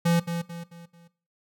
square tone with echo, 170 Hz, F3, 46 cents flat, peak -20 dBFS, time 0.05-0.2 s, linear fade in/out 10 ms, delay 220 ms, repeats 4, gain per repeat -8 dB, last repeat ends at 1.08 s, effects noise-tail reverb RT60 0.4 s tail -18 dB re dry

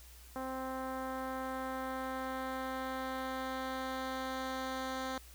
10% pulse tone with low-pass filter sweep, 261.6 Hz, C4, in tune, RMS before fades -39 dBFS, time 0.36-5.18 s, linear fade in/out 0 ms, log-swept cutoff 1200 to 6300 Hz, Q 0.77, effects added 60 Hz sine -54 dBFS peak until 5.34 s + white hiss -58 dBFS RMS until 5.34 s

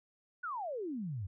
sine exponential sweep, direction down, 1515 to 87.31 Hz, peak -36 dBFS, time 0.43-1.27 s, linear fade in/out 10 ms, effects none

